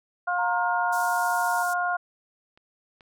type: harmonic tone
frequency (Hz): 355.3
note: F4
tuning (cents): +30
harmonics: 2 / 3 / 4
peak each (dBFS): -26 / -31 / -27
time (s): 0.27-1.97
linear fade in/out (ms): 10
type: tone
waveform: sine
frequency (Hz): 932.3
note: A#5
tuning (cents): 0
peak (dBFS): -27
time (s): 0.38-1.63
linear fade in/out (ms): 10
type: band-pass noise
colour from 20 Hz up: pink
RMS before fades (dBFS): -40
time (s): 0.92-1.74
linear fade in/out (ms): 10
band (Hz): 5700 to 14000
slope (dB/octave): 24
type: clicks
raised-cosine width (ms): 0.3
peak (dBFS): -39 / -35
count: 2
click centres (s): 2.575 / 3.008
effects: none